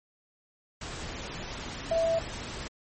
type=tone in noise; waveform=sine; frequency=659.3 Hz; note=E5; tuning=in tune; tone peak=-23 dBFS; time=1.91-2.19 s; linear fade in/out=5 ms; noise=pink; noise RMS=-38 dBFS; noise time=0.81-2.68 s; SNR=+12 dB; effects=MP3 32 kbps